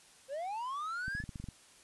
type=linear sweep; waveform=triangle; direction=up; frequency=510 to 1760 Hz; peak=-34 dBFS; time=0.28-1.24 s; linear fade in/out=50 ms
type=clicks; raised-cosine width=5 ms; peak=-30 dBFS; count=9; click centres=1.081 / 1.151 / 1.202 / 1.239 / 1.292 / 1.358 / 1.4 / 1.441 / 1.487 s
effects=white hiss -60 dBFS RMS until 1.83 s + resampled to 24000 Hz